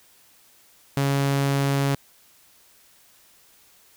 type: tone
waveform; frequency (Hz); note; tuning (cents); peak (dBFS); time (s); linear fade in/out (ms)
sawtooth; 139; C#3; +5; -16; 0.97-1.95; 2
effects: white hiss -56 dBFS RMS until 3.96 s